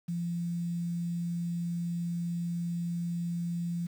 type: tone with quantisation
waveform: sine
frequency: 171.6 Hz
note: F3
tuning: 30 cents flat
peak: -30 dBFS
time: 0.08-3.87 s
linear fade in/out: 10 ms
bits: 9
effects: none